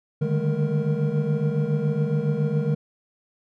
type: tone cluster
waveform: triangle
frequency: 145.6 / 152.8 / 200.2 / 218.4 / 469.2 Hz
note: D3 / D#3 / G3 / A3 / A#4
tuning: -15 / -31 / +37 / -13 / +11 cents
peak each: -24 / -22 / -29 / -29 / -27 dBFS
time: 0.21-2.75 s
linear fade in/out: 10 ms
effects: none